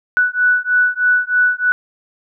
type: beating tone pair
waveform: sine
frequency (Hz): 1480 / 1483.2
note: F#6 / F#6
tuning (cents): 0 / +4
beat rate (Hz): 3.2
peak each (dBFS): -15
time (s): 0.17-1.72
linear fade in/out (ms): 0
effects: none